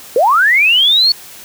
sine linear sweep, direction up, 440 to 4462 Hz, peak -7 dBFS, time 0.16-1.12 s, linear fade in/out 2 ms, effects white hiss -35 dBFS RMS until 1.44 s

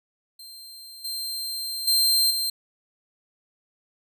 sawtooth tone with level steps, 4155 Hz, C8, 13 cents flat, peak -38 / -26 / -15 / -21 dBFS, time 0.39-2.5 s, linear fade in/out 5 ms, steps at 1.04 / 1.87 / 2.3 s, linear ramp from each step 10 ms, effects none

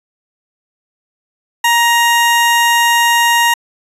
20% pulse tone, 940 Hz, A#5, 14 cents sharp, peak -4 dBFS, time 1.64-3.54 s, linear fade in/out 5 ms, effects resampled to 32000 Hz

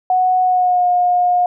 sine tone with pitch glide, 738 to 715.7 Hz, F#5 to F5, -5 to +42 cents, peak -11 dBFS, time 0.1-1.46 s, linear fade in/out 2 ms, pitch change -53 cents, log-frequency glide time 0.42-0.87 s, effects none

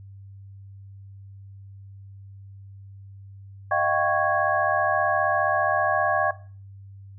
sine tone cluster, 615 / 694 / 769 / 1107 / 1656 Hz, D#5 / F5 / G5 / C#6 / G#6, -20 / -11 / -33 / -3 / -5 cents, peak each -26 dBFS, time 3.71-6.31 s, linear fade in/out 5 ms, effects noise-tail reverb RT60 0.4 s tail -17 dB re dry + added 98 Hz sine -41 dBFS peak until 7.18 s

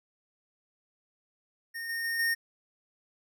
square tone with level steps, 1840 Hz, A#6, 23 cents flat, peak -36 / -32 / -30 / -26 dBFS, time 1.74-2.35 s, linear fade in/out 20 ms, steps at 1.89 / 2.04 / 2.19 s, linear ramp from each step 5 ms, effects none

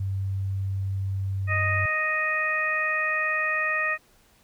sine tone, 96.9 Hz, G2, 20 cents flat, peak -25 dBFS, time 0-1.86 s, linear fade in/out 5 ms
harmonic tone, 622.3 Hz, D#5, in tune, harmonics 1 / 2 / 3 / 4, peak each -34 / -30 / -25 / -29 dBFS, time 1.47-3.98 s, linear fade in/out 50 ms
effects pink hiss -60 dBFS RMS until 4.43 s

